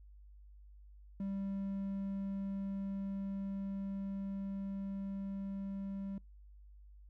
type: tone with level ramp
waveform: triangle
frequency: 196 Hz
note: G3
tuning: in tune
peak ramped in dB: -34 to -37 dBFS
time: 1.2-6.18 s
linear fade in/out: 2 ms
effects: noise-tail reverb RT60 0.2 s tail -26 dB re dry + added 50 Hz sine -54 dBFS peak until 7.09 s